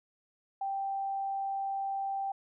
sine tone, 784 Hz, G5, in tune, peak -31 dBFS, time 0.61-2.32 s, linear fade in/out 5 ms, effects none

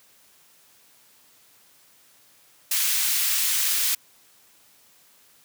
white high-pass noise, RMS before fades -23 dBFS, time 2.71-3.95 s, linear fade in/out 5 ms, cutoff 1900 Hz, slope 12 dB/octave, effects white hiss -57 dBFS RMS until 5.44 s + high-pass 80 Hz 12 dB/octave

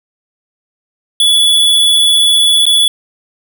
square tone with dropouts, 3423 Hz, A7, 48 cents flat, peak -7 dBFS, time 1.2-2.88 s, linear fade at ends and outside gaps 2 ms, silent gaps 2.655-2.665 s, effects none

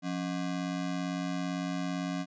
square ring-modulated tone, 225 Hz, A3, 39 cents sharp, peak -29 dBFS, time 0.02-2.26 s, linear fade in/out 50 ms, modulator 48.9 Hz, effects resampled to 16000 Hz

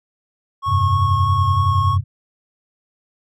triangle tone with vibrato, 1096 Hz, C#6, 20 cents flat, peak -16 dBFS, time 0.62-1.98 s, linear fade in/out 50 ms, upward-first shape sine, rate 3.2 Hz, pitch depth 10 cents each way
sine chord, F suspended second, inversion none, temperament equal, 87.31 / 98 / 130.81 Hz, F2 / G2 / C3, 0 / 0 / 0 cents, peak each -21 / -17 / -23 dBFS, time 0.66-2.04 s, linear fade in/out 50 ms
effects none

